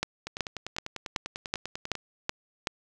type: two click trains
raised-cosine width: 0.2 ms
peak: -10 / -18 dBFS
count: 8 / 18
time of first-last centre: 0.03-2.672 / 0.27-1.953 s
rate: 2.65 / 10.1 Hz
effects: none